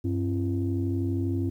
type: tone cluster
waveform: sine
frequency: 96.7 / 266.7 / 339.2 Hz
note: G2 / C4 / E4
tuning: -23 / +33 / +50 cents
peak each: -26 / -29 / -31 dBFS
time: 0.04-1.5 s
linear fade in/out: 10 ms
effects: tanh soft clip ceiling -17 dBFS + 10-bit